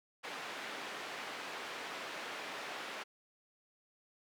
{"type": "band-pass noise", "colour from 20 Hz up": "white", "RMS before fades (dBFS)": -44, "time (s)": [0.23, 3.04], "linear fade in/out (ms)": 20, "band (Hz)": [300, 2400], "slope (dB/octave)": 12, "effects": []}